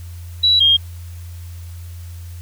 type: tone pair in turn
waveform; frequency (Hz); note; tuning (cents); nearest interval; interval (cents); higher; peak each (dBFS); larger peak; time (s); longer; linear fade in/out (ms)
sine; 3920 / 3227; B7 / G7; -14 / +50; minor third; 336; first; -10 / -9; second; 0.43-0.6 / 0.6-0.77; neither; 10
effects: added 86 Hz sine -30 dBFS peak until 2.41 s + white hiss -47 dBFS RMS until 2.41 s